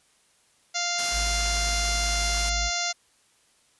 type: harmonic tone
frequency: 698 Hz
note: F5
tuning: 1 cent flat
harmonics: 1 / 2 / 3 / 4 / 5 / 6 / 7 / 8 / 9 / 10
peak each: -33 / -35 / -33 / -38 / -36 / -34 / -35 / -33 / -34 / -36 dBFS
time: 0.74-2.93 s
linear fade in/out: 20 ms
type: noise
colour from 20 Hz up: white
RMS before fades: -34 dBFS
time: 0.98-2.5 s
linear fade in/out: 10 ms
type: tone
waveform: triangle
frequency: 53 Hz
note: G#1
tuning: 36 cents sharp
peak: -25 dBFS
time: 1.11-2.71 s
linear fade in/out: 50 ms
effects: white hiss -63 dBFS RMS until 3.79 s + resampled to 24000 Hz